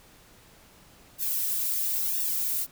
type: noise with flanger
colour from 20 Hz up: violet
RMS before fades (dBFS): -28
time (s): 1.18-2.67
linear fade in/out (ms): 50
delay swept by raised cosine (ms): 1.1 to 3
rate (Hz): 0.99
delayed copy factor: +0.8
effects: pink hiss -55 dBFS RMS until 2.71 s